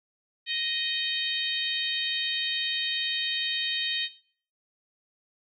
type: harmonic tone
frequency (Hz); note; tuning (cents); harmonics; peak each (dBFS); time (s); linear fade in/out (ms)
622.3; D#5; 0; 3 / 4 / 5 / 6 / 7; -35 / -35 / -32 / -32 / -37; 0.46-4.09; 50
effects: noise-tail reverb RT60 0.5 s tail -17 dB re dry